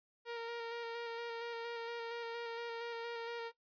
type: tone with vibrato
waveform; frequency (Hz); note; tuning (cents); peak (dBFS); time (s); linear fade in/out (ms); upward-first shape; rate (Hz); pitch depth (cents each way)
sawtooth; 466.2; A#4; 0; -36; 0.25-3.52; 50; square; 4.3; 16
effects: noise-tail reverb RT60 0.1 s tail -17 dB re dry + resampled to 11025 Hz